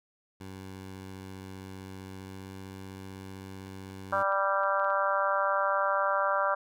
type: tone with pitch glide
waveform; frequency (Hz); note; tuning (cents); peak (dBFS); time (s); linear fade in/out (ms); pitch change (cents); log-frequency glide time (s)
15% pulse; 95.2 to 95.75; F#2 to G2; +50 to -40; -35; 0.4-4.23; 10; +10; 2.17-2.46
type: clicks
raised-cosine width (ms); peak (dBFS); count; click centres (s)
0.3; -37; 7; 3.667 / 3.902 / 4.323 / 4.635 / 4.797 / 4.845 / 4.903
type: harmonic tone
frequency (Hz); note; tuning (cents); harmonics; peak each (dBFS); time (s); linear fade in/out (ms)
196; G3; 0; 3 / 4 / 5 / 6 / 7 / 8; -30 / -35 / -32 / -31 / -31 / -35; 4.12-6.55; 10
effects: none

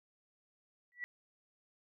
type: tone with exponential growth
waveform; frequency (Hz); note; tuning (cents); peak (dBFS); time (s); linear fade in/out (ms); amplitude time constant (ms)
sine; 1951; B6; -22; -34; 0.92-1.04; 0; 25
effects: none

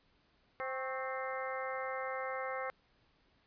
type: harmonic tone with a mistuned harmonic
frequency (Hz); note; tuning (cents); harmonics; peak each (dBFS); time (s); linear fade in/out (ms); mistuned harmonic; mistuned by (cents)
261.6; C4; 0; 2 / 3 / 4 / 5 / 6 / 7 / 8; -40 / -44 / -44 / -44 / -49 / -47 / -46; 0.6-2.7; 0; 4; +72
effects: pink hiss -71 dBFS RMS until 3.46 s + resampled to 11025 Hz

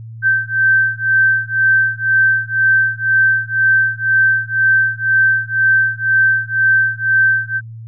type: beating tone pair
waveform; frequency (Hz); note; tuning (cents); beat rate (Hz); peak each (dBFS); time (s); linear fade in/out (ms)
sine; 1554 / 1556; G6 / G6; -16 / -13; 2; -14 / -14; 0.22-7.61; 50
effects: added 113 Hz sine -29 dBFS peak until 7.87 s

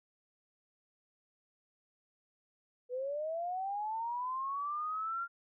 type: linear sweep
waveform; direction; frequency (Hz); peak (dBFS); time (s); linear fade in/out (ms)
sine; up; 485.1 to 1396.9; -34; 2.89-5.28; 50
effects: none

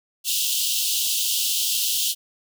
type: high-pass noise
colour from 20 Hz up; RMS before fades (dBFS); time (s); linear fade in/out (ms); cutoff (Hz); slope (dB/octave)
pink; -23; 0.24-2.15; 50; 2800; 96
effects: none

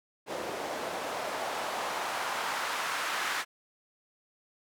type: noise with band-pass filter sweep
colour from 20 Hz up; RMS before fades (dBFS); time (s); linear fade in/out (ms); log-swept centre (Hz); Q
white; -34; 0.26-3.45; 50; 480 to 1400; 1.3
effects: none

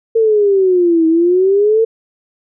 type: exponential two-way sweep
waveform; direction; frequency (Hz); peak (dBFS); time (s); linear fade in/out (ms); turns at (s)
sine; down then up; 456.8 to 319.7 to 456.8; -8; 0.15-1.85; 10; 1.07
effects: none

